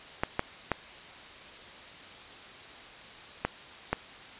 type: clicks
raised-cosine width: 0.5 ms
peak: -11 dBFS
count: 5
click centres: 0.235 / 0.394 / 0.717 / 3.45 / 3.93 s
effects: white hiss -47 dBFS RMS until 4.39 s + resampled to 8000 Hz